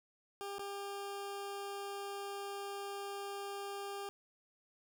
20% pulse tone with dropouts, 400 Hz, G4, 35 cents sharp, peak -36 dBFS, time 0.41-4.09 s, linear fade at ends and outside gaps 0 ms, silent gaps 0.583-0.593 s, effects none

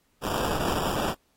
blue noise with sample-and-hold, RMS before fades -28 dBFS, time 0.21-1.15 s, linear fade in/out 50 ms, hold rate 2100 Hz, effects pink hiss -69 dBFS RMS until 1.36 s + AAC 48 kbps

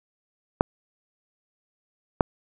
clicks, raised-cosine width 1 ms, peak -3 dBFS, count 2, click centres 0.609 / 2.208 s, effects none

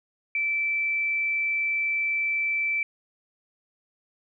sine tone, 2326 Hz, D7, 17 cents flat, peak -23 dBFS, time 0.35-2.83 s, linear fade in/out 2 ms, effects none

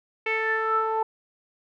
sawtooth tone with low-pass filter sweep, 442.1 Hz, A4, 8 cents sharp, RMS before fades -25 dBFS, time 0.26-1.03 s, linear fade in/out 5 ms, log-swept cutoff 2400 to 960 Hz, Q 8.7, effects none

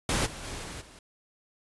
pink noise with level steps, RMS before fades -27 / -41 / -38 / -40 / -51 dBFS, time 0.09-0.99 s, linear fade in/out 2 ms, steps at 0.25 / 0.42 / 0.63 / 0.8 s, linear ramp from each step 20 ms, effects resampled to 24000 Hz

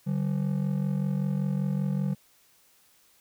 triangle ring-modulated tone, 168 Hz, E3, 33 cents sharp, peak -20 dBFS, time 0.06-2.15 s, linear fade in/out 20 ms, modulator 22.6 Hz, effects white hiss -62 dBFS RMS until 3.2 s

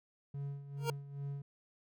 triangle tone with tremolo, 140.7 Hz, C#3, 26 cents sharp, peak -35 dBFS, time 0.34-1.42 s, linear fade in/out 5 ms, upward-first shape sine, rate 2.4 Hz, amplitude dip 70%
25% pulse tone with exponential growth, 466.2 Hz, A#4, in tune, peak -26 dBFS, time 0.77-0.9 s, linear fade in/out 2 ms, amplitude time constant 27 ms
effects none

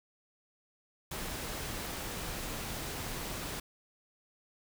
pink noise, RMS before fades -39 dBFS, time 1.11-3.6 s, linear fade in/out 5 ms, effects none

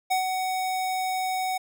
square tone with ADSR envelope, 748 Hz, F#5, 19 cents sharp, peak -21 dBFS, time 0.1-1.58 s, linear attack 16 ms, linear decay 120 ms, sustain -5 dB, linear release 10 ms, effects none

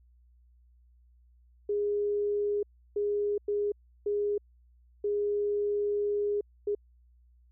sine tone bursts at uneven times, 411.5 Hz, G#4, 16 cents flat, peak -26 dBFS, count 6, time 1.69-2.63 / 2.96-3.38 / 3.48-3.72 / 4.06-4.38 / 5.04-6.41 / 6.67-6.75 s, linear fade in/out 5 ms, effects added 60 Hz sine -58 dBFS peak until 7.51 s

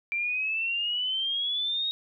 sine exponential sweep, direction up, 2349 to 3780 Hz, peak -26 dBFS, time 0.12-1.91 s, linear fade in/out 0 ms, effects none

